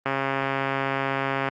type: click train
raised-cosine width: 0.5 ms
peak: -10 dBFS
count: 195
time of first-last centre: 0.06-1.486 s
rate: 136 Hz
effects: high-pass 100 Hz 12 dB/octave + Opus 24 kbps